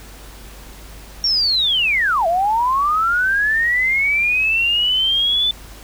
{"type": "linear two-way sweep", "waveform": "sine", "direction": "down then up", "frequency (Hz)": [5588, 649, 3525], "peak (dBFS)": -14, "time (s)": [1.24, 5.51], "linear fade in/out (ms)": 2, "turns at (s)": 2.27, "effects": ["added 50 Hz sine -38 dBFS peak until 5.83 s", "pink hiss -41 dBFS RMS until 5.83 s"]}